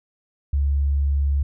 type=tone; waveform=sine; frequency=70.4 Hz; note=C#2; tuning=27 cents sharp; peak=-17 dBFS; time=0.53-1.43 s; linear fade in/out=5 ms; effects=none